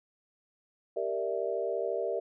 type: chord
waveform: sine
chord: E half-diminished seventh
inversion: first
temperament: equal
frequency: 392 / 466.2 / 587.3 / 659.3 Hz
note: G4 / Bb4 / D5 / E5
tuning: 0 / 0 / 0 / 0 cents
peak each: -35 / -34 / -35 / -35 dBFS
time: 0.96-2.2 s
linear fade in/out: 10 ms
effects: none